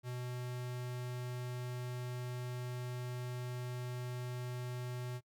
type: tone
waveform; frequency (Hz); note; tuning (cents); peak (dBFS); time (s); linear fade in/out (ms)
square; 124.1; B2; +9; -40; 0.03-5.21; 50
effects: noise-tail reverb RT60 0.1 s tail -23 dB re dry